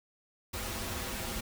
pink noise with comb filter, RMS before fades -37 dBFS, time 0.53-1.41 s, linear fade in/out 10 ms, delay 6.8 ms, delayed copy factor -0.9, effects none

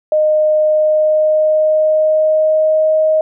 sine tone with pitch glide, 615 to 626.1 Hz, D#5 to D#5, -20 to +11 cents, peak -9 dBFS, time 0.12-3.21 s, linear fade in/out 2 ms, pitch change +31 cents, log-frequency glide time 0.6-2.96 s, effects none

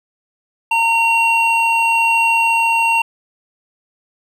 triangle tone pair together, 916 / 2747 Hz, A#5 / F7, -31 / -29 cents, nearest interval octave + perfect fifth, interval 1902 cents, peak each -13 dBFS, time 0.71-3.02 s, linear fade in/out 5 ms, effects none

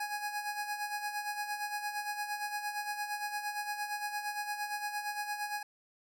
25% pulse tone with tremolo, 830.6 Hz, G#5, in tune, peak -29 dBFS, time 0-5.63 s, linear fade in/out 5 ms, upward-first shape sine, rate 8.7 Hz, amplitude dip 60%, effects none

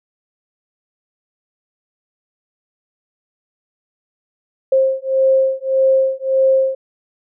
sine beating tone pair, 530 / 531.7 Hz, C5 / C5, +22 / +28 cents, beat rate 1.7 Hz, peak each -15 dBFS, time 4.72-6.75 s, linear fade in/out 5 ms, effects none

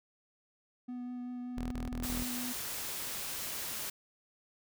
triangle tone with vibrato, 246.9 Hz, B3, in tune, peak -36 dBFS, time 0.88-2.53 s, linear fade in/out 10 ms, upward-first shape triangle, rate 5.2 Hz, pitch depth 12 cents each way
sawtooth tone bursts, 41.2 Hz, E1, in tune, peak -33 dBFS, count 4, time 1.57-2.229 s, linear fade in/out 0 ms, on 140 ms, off 33 ms
white noise, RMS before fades -39 dBFS, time 2.03-3.9 s, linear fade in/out 5 ms
effects none

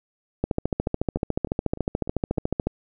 two click trains, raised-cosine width 2 ms, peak -9 / -23 dBFS, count 32 / 6, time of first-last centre 0.44-2.67 / 0.87-2.376 s, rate 13.9 / 3.32 Hz, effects none

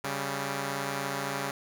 5% pulse tone pair together, 138.9 / 196.58 Hz, C#3 / G3, +4 / +5 cents, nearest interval tritone, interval 601 cents, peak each -21 / -24 dBFS, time 0.04-1.51 s, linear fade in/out 2 ms, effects none

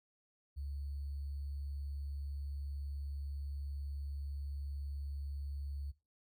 sine tone with sample-and-hold, 70.5 Hz, C#2, 30 cents sharp, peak -39 dBFS, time 0.56-5.92 s, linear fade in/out 20 ms, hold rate 4410 Hz, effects noise-tail reverb RT60 0.3 s tail -20 dB re dry

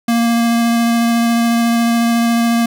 square tone with vibrato, 233.1 Hz, A#3, in tune, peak -12 dBFS, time 0.08-2.66 s, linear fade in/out 5 ms, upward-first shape sine, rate 14 Hz, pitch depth 9 cents each way, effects none

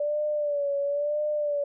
sine tone with vibrato, 582 Hz, D5, 16 cents flat, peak -24 dBFS, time 0-1.64 s, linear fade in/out 5 ms, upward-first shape sine, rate 0.99 Hz, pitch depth 57 cents each way, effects none

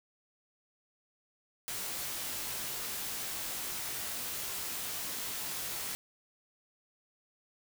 white noise with comb filter, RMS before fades -38 dBFS, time 1.68-5.95 s, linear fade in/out 0 ms, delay 19 ms, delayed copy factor -0.55, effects none

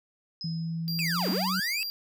sine tone with exponential decay, 5090 Hz, D#8, 39 cents sharp, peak -34 dBFS, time 0.41-0.97 s, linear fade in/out 1 ms, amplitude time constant 120 ms
sine tone with pitch glide, 164.81 to 187.14 Hz, E3 to F#3, 0 to +20 cents, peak -29 dBFS, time 0.44-1.6 s, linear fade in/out 5 ms, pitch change +220 cents, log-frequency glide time 1.07-1.3 s
square tone, 4754 Hz, D8, 20 cents sharp, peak -32 dBFS, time 0.88-1.9 s, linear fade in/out 0 ms
45% pulse linear two-way sweep, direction down then up, 2676 to 189.7 to 2676 Hz, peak -29 dBFS, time 0.99-1.83 s, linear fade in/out 0 ms, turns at 1.3 s
effects none

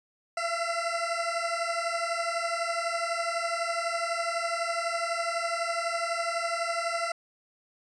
20% pulse beating tone pair, 671 / 683 Hz, E5 / F5, +31 / -39 cents, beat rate 12 Hz, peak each -26 dBFS, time 0.37-7.12 s, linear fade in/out 5 ms, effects resampled to 22050 Hz

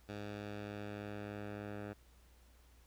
10% pulse tone with low-pass filter sweep, 103.3 Hz, G#2, 9 cents flat, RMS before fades -45 dBFS, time 0.08-1.94 s, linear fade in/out 20 ms, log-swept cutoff 4400 to 1900 Hz, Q 0.89, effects added 60 Hz sine -62 dBFS peak until 2.86 s + pink hiss -69 dBFS RMS until 2.86 s

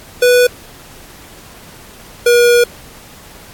square tone pair in turn, 492.5 / 479.6 Hz, B4 / A#4, -5 / +49 cents, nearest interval unison, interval 46 cents, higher first, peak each -7 dBFS, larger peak neither, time 0.22-0.47 / 2.26-2.64 s, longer second, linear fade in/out 5 ms, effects pink hiss -38 dBFS RMS until 3.53 s + AAC 64 kbps

